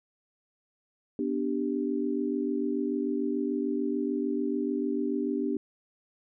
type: chord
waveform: sine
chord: G major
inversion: first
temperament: equal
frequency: 246.9 / 293.7 / 392 Hz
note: B3 / D4 / G4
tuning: 0 / 0 / 0 cents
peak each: -31 / -30 / -32 dBFS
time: 1.19-5.57 s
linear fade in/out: 2 ms
effects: none